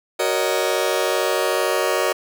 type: chord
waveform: sawtooth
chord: D# minor seventh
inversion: first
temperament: just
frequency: 373.4 / 466.7 / 560 / 622.3 Hz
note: F#4 / A#4 / C#5 / D#5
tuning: +16 / +2 / +18 / 0 cents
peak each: -20 dBFS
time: 0.19-2.13 s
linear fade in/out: 10 ms
effects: none